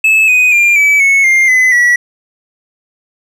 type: tone with pitch steps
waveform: triangle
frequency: 2605 / 2497 / 2394 / 2295 / 2201 / 2110 / 2023 / 1939.2 Hz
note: E7 / D#7 / D7 / D7 / C#7 / C7 / B6 / B6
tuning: -21 / +6 / +33 / -40 / -13 / +14 / +41 / -32 cents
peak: -4 dBFS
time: 0.04-1.96 s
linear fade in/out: 5 ms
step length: 240 ms
effects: none